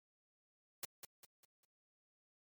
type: noise with echo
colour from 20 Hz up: white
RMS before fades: -42 dBFS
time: 0.83-0.85 s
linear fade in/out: 2 ms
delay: 200 ms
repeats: 4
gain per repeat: -8 dB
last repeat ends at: 1.65 s
effects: MP3 96 kbps